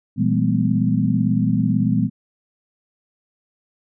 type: tone cluster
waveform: sine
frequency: 118.3 / 165 / 195.5 / 213.6 / 251.5 Hz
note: A#2 / E3 / G3 / G#3 / B3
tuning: +26 / +2 / -4 / +49 / +32 cents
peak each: -22 dBFS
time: 0.16-2.1 s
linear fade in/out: 50 ms
effects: none